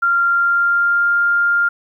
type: tone with pitch glide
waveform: sine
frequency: 1387 to 1400.7 Hz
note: F6 to F6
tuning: -12 to +5 cents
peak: -12 dBFS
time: 0.02-1.69 s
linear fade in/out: 10 ms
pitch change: +17 cents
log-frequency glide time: 0.26-1.09 s
effects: 9-bit